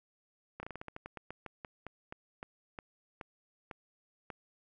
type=slowing click train; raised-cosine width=0.5 ms; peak=-27 dBFS; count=20; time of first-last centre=0.6-4.302 s; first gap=30 ms; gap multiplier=1.18; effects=none

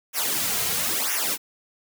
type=noise with flanger; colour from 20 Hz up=white; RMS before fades=-25 dBFS; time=0.13-1.38 s; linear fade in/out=50 ms; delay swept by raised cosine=0.23 to 3.53 ms; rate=1 Hz; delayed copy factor=-0.95; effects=none

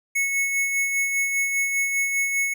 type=tone with tremolo; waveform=square; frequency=2200 Hz; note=C#7; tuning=14 cents flat; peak=-20 dBFS; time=0.15-2.54 s; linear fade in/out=10 ms; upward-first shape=sine; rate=5 Hz; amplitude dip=40%; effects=none

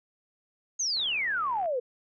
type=exponential sweep; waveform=sine; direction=down; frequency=6645 to 469.8 Hz; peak=-26 dBFS; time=0.79-1.8 s; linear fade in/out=10 ms
type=click train; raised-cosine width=0.5 ms; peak=-34 dBFS; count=48; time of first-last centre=0.97-1.658 s; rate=68.3 Hz
effects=none

